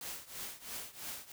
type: noise with tremolo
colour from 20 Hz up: white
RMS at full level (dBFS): -41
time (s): 0.01-1.32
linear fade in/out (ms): 2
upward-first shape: triangle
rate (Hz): 3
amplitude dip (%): 90
effects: none

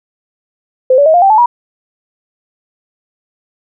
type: tone with pitch steps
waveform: sine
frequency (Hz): 515 / 571.4 / 634 / 703.5 / 780.6 / 866.1 / 961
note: C5 / D5 / D#5 / F5 / G5 / A5 / B5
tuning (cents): -28 / -48 / +32 / +12 / -8 / -28 / -48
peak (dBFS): -4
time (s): 0.9-1.46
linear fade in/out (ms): 5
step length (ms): 80
effects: none

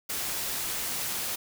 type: noise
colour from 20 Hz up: white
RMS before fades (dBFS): -32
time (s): 0.09-1.36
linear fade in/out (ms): 10
effects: none

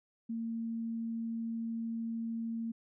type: tone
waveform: sine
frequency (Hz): 228.3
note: A#3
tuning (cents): -36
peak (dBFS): -34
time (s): 0.29-2.72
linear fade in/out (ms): 10
effects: none

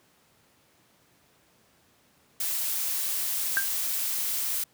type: noise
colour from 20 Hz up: blue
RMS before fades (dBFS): -29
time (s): 2.4-4.64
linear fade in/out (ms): 5
type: tone with exponential decay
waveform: sine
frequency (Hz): 1586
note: G6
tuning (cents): +20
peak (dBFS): -18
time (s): 3.57-3.68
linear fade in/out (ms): 0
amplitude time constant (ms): 23
effects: pink hiss -63 dBFS RMS until 4.73 s + high-pass 100 Hz 12 dB/octave

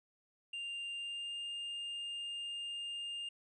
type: tone with pitch glide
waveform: triangle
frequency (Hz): 2794 to 2812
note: F7 to F7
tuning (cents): 0 to +11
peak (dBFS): -38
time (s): 0.53-3.29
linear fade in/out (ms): 5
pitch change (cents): +11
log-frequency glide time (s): 0.93-1.38
effects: resampled to 24000 Hz

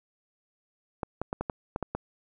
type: clicks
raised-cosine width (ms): 1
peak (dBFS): -16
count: 8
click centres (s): 1.032 / 1.216 / 1.329 / 1.41 / 1.498 / 1.761 / 1.827 / 1.95
effects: none

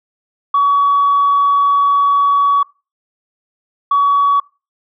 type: tone pair in turn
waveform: sine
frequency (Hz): 1131 / 1131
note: C#6 / C#6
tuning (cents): +34 / +34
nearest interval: unison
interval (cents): 0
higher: neither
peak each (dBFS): -8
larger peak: neither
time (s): 0.54-2.63 / 3.91-4.4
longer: first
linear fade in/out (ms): 5
effects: noise-tail reverb RT60 0.3 s tail -22 dB re dry + tanh soft clip ceiling -5 dBFS

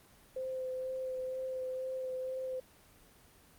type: tone with vibrato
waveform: sine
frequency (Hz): 517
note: C5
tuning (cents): -21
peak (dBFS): -35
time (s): 0.36-2.6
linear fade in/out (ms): 5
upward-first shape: sine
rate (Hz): 2.1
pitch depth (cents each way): 13
effects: pink hiss -61 dBFS RMS until 3.58 s + Opus 24 kbps

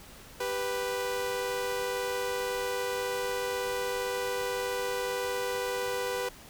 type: tone pair together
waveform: sawtooth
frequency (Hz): 392 / 493.9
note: G4 / B4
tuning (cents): 0 / 0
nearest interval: major third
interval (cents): 400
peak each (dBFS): -32 / -27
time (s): 0.4-6.29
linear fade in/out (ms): 5
effects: pink hiss -50 dBFS RMS until 6.49 s

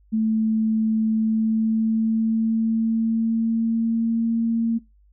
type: tone with pitch glide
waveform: sine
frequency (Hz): 220 to 228.9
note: A3 to A#3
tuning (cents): 0 to -31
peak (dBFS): -18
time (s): 0.12-4.79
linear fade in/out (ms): 20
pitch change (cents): +69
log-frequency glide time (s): 1.12-4.31
effects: noise-tail reverb RT60 0.2 s tail -21 dB re dry + added 50 Hz sine -53 dBFS peak until 5.12 s

